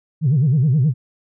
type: tone with vibrato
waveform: sine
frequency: 140 Hz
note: C#3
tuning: 18 cents sharp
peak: -11 dBFS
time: 0.21-0.94 s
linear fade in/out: 50 ms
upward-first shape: sine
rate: 9.5 Hz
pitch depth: 250 cents each way
effects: tanh soft clip ceiling -9 dBFS